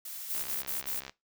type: noise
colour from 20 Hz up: blue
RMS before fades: -41 dBFS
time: 0.05-0.55 s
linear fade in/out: 5 ms
type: noise bursts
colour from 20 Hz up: violet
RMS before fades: -34 dBFS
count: 4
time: 0.29-1.007 s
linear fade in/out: 20 ms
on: 150 ms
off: 39 ms
type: click train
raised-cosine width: 0.2 ms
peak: -24 dBFS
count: 51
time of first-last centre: 0.35-1.095 s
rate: 67.1 Hz
effects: noise-tail reverb RT60 0.2 s tail -20 dB re dry